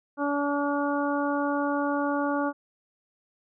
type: harmonic tone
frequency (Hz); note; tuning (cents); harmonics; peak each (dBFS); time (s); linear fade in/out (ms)
286.5; D4; -43; 1 / 2 / 3 / 4 / 5; -27 / -30 / -32 / -33 / -34; 0.17-2.53; 50
effects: none